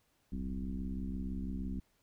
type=tone with frequency modulation; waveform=sine; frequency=123.47 Hz; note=B2; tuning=in tune; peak=-35 dBFS; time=0.32-1.8 s; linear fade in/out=5 ms; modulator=66.1 Hz; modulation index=2.2; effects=pink hiss -74 dBFS RMS until 2.02 s